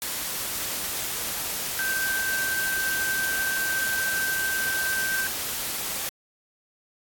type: tone in noise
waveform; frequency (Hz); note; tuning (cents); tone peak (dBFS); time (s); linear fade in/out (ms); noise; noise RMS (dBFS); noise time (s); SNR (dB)
sine; 1557; G6; -12; -25; 1.79-5.27; 0; white; -30; 0.02-6.09; +2
effects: AAC 64 kbps